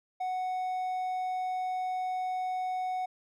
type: tone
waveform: triangle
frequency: 740 Hz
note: F#5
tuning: in tune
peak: -28 dBFS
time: 0.2-3.06 s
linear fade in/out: 10 ms
effects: none